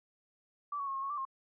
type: tone with pitch steps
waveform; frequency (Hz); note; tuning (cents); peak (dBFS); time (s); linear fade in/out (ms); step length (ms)
sine; 1160 / 1116 / 1087 / 1078 / 1101 / 1170 / 1071; D6 / C#6 / C#6 / C#6 / C#6 / D6 / C6; -22 / +11 / -34 / -49 / -12 / -7 / +40; -34; 0.72-1.252; 5; 76
effects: none